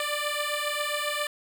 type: beating tone pair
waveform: 10% pulse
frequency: 587.3 / 594.7 Hz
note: D5 / D5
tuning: 0 / +22 cents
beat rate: 7.4 Hz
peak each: -22 dBFS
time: 0-1.27 s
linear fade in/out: 2 ms
effects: none